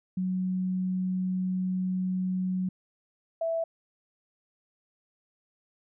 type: tone pair in turn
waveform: sine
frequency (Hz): 185 / 659.3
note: F#3 / E5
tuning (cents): 0 / 0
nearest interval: octave + minor seventh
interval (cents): 2200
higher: second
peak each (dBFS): -26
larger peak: neither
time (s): 0.17-2.69 / 3.41-3.64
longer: first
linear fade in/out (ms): 5
effects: none